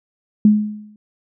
sine tone with exponential decay, 210.9 Hz, G#3, 27 cents sharp, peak -5 dBFS, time 0.45-0.96 s, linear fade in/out 2 ms, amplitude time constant 110 ms, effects none

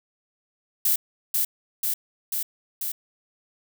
violet noise with echo, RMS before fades -21 dBFS, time 0.85-0.96 s, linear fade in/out 5 ms, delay 490 ms, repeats 4, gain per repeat -2 dB, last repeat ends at 2.92 s, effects none

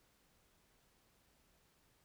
silence, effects pink hiss -73 dBFS RMS until 2.04 s

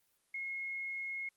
sine tone, 2162 Hz, C#7, 44 cents flat, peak -37 dBFS, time 0.34-1.29 s, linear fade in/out 5 ms, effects white hiss -75 dBFS RMS until 1.36 s + Opus 24 kbps

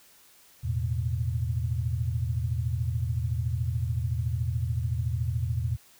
sine chord, E suspended fourth, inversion none, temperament just, 82.41 / 109.88 / 123.61 Hz, E2 / A2 / B2, 0 / -2 / +2 cents, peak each -30 dBFS, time 0.63-5.77 s, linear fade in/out 20 ms, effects white hiss -57 dBFS RMS until 5.99 s

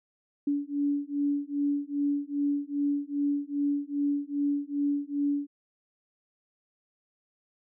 sine beating tone pair, 285.2 / 287.7 Hz, C#4 / D4, +49 / -36 cents, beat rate 2.5 Hz, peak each -29 dBFS, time 0.47-5.47 s, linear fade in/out 5 ms, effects none

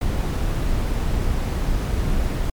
brown noise, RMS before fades -21 dBFS, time 0.01-2.5 s, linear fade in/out 5 ms, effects MP3 96 kbps

